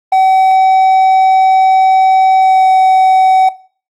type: tone with pitch glide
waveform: triangle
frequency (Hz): 760 to 755.6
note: F#5 to F#5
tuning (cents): +46 to +36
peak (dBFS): -4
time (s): 0.12-3.49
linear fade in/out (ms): 5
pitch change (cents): -10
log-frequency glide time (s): 2.38-2.68
effects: noise-tail reverb RT60 0.4 s tail -17 dB re dry + Opus 24 kbps